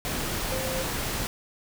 sine tone in noise, 524 Hz, C5, 2 cents sharp, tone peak -31 dBFS, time 0.52-0.83 s, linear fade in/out 0 ms, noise pink, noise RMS -30 dBFS, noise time 0.05-1.27 s, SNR -4 dB, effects none

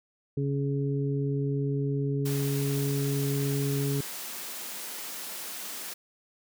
harmonic tone, 139.8 Hz, C#3, 15 cents sharp, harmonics 1 / 2 / 3, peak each -27 / -33 / -33 dBFS, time 0.37-4.01 s, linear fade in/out 5 ms
white high-pass noise, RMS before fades -38 dBFS, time 2.25-5.94 s, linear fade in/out 10 ms, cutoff 170 Hz, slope 96 dB/octave
effects none

